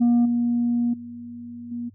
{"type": "tone with level steps", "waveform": "sine", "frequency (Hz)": 238.6, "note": "A#3", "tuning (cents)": 41, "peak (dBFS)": [-12, -18, -34, -27], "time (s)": [0, 1.9], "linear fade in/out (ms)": 20, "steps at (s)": [0.25, 0.93, 1.71], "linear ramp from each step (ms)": 10, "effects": ["tanh soft clip ceiling -14 dBFS", "added 99 Hz sine -49 dBFS peak until 1.94 s"]}